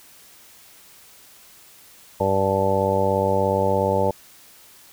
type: harmonic tone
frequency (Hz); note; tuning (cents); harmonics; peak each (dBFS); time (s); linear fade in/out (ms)
97; G2; -18; 1 / 2 / 3 / 4 / 5 / 6 / 7 / 8 / 9; -27 / -28 / -33 / -28 / -23 / -23 / -34 / -34 / -24; 2.2-4.11; 5
effects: white hiss -49 dBFS RMS until 4.92 s